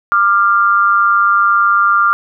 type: tone pair together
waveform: sine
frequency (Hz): 1192 / 1390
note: D6 / F6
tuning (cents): +25 / -9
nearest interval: minor third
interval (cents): 266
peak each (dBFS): -11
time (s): 0.12-2.13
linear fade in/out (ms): 0
effects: none